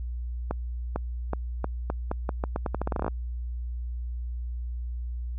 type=accelerating click train; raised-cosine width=1 ms; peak=-14 dBFS; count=20; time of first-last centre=0.51-3.08 s; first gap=450 ms; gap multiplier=0.83; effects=added 60 Hz sine -30 dBFS peak until 5.38 s